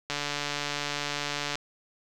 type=click train; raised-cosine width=0.2 ms; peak=-13 dBFS; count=212; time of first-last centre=0.1-1.555 s; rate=145 Hz; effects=none